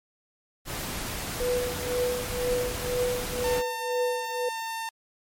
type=noise; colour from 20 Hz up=pink; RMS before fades=-33 dBFS; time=0.65-3.63 s; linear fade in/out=50 ms
type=tone with tremolo; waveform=sine; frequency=493.9 Hz; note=B4; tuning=in tune; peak=-22 dBFS; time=1.4-4.49 s; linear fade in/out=5 ms; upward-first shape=triangle; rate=2 Hz; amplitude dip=95%
type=tone; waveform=sawtooth; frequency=903 Hz; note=A5; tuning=45 cents sharp; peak=-27 dBFS; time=3.44-4.89 s; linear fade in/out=2 ms
effects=MP3 64 kbps